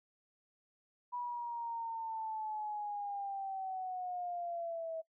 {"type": "linear sweep", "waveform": "sine", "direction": "down", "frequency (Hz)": [979, 644], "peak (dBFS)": -37, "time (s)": [1.12, 5.02], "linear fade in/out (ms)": 20, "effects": ["noise-tail reverb RT60 0.1 s tail -21 dB re dry"]}